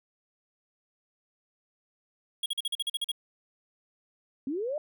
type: tone bursts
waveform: square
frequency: 3307 Hz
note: G#7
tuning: 8 cents flat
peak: -28 dBFS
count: 10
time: 2.43-3.117 s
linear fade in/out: 5 ms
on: 30 ms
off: 43 ms
type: linear sweep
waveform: sine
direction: up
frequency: 251 to 622.3 Hz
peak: -29 dBFS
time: 4.47-4.78 s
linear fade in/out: 2 ms
effects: none